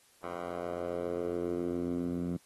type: tone with band-pass filter sweep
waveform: 10% pulse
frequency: 87.31 Hz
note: F2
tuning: in tune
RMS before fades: -35 dBFS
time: 0.23-2.37 s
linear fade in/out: 5 ms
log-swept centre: 900 to 200 Hz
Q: 2.4
effects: white hiss -64 dBFS RMS until 2.45 s + AAC 32 kbps